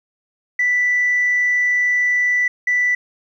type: tone pair in turn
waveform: sine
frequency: 1975.5 / 1975.5 Hz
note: B6 / B6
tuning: 0 / 0 cents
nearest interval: unison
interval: 0 cents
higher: neither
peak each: -13 dBFS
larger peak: neither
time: 0.59-2.48 / 2.67-2.95 s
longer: first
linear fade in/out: 5 ms
effects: tanh soft clip ceiling -10 dBFS + 9-bit